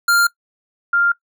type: tone pair in turn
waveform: square / sine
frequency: 1396.9 / 1396.9 Hz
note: F6 / F6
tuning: 0 / 0 cents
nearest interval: unison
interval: 0 cents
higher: neither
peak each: -12 dBFS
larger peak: neither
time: 0.08-0.27 / 0.93-1.12 s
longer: neither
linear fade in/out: 5 ms
effects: noise-tail reverb RT60 0.1 s tail -21 dB re dry